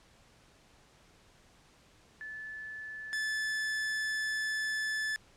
sine / 45% pulse tone pair in turn, 1739 / 1739 Hz, A6 / A6, -21 / -21 cents, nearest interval unison, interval 0 cents, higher neither, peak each -40 / -31 dBFS, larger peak second, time 2.21-3.13 / 3.13-5.16 s, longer second, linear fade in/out 0 ms, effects pink hiss -62 dBFS RMS until 5.36 s + low-pass 8000 Hz 12 dB/octave

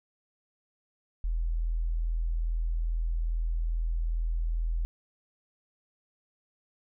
sine tone, 41.2 Hz, E1, in tune, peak -26 dBFS, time 1.24-4.85 s, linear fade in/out 0 ms, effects none

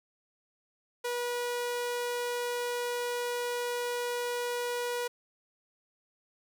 sawtooth tone, 484.8 Hz, B4, 32 cents flat, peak -27 dBFS, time 1.04-5.08 s, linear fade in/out 10 ms, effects 11-bit

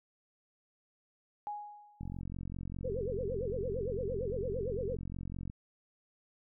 sine tone with exponential decay, 830.6 Hz, G#5, in tune, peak -34 dBFS, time 1.47-2.21 s, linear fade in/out 0 ms, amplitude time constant 160 ms
click train, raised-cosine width 5 ms, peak -29 dBFS, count 158, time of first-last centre 2.01-5.499 s, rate 45 Hz
sine tone with vibrato, 450.4 Hz, A4, 40 cents sharp, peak -34 dBFS, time 2.84-4.96 s, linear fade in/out 10 ms, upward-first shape sine, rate 8.8 Hz, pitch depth 270 cents each way
effects none

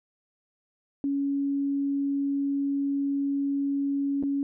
sine tone with dropouts, 279.5 Hz, C#4, 14 cents sharp, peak -24 dBFS, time 1.04-4.43 s, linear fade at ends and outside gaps 1 ms, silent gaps 4.227-4.235 s, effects none

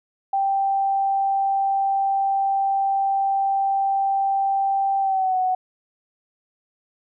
sine tone with pitch glide, 784 to 742.6 Hz, G5 to F#5, 0 to +6 cents, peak -18 dBFS, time 0.33-5.55 s, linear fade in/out 5 ms, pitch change -94 cents, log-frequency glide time 5-5.37 s, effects none

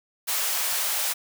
white high-pass noise, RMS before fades -26 dBFS, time 0.27-1.14 s, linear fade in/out 20 ms, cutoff 540 Hz, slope 24 dB/octave, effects none

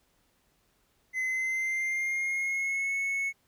triangle tone with pitch glide, 2042 to 2201 Hz, C7 to C#7, -43 to -13 cents, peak -26 dBFS, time 1.13-3.33 s, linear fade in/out 50 ms, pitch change +130 cents, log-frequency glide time 1.24-2.94 s, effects pink hiss -70 dBFS RMS until 3.47 s

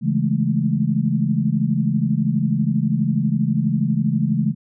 sine chord, A major seventh, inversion first, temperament equal, 138.59 / 164.81 / 207.7 / 220 Hz, C#3 / E3 / G#3 / A3, 0 / 0 / 0 / 0 cents, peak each -22 dBFS, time 0.01-4.55 s, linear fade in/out 50 ms, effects none

